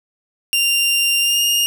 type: tone with pitch glide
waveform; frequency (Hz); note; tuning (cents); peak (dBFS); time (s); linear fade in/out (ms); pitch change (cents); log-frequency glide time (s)
sawtooth; 2785 to 2832; F7 to F7; -5 to +23; -11; 0.53-1.66; 0; +28; 1.21-1.41
effects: none